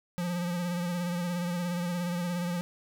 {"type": "tone with vibrato", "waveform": "square", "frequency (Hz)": 175.4, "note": "F3", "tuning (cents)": 8, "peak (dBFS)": -30, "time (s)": [0.18, 2.61], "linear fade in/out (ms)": 0, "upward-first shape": "sine", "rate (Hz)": 17, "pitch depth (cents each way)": 40, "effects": []}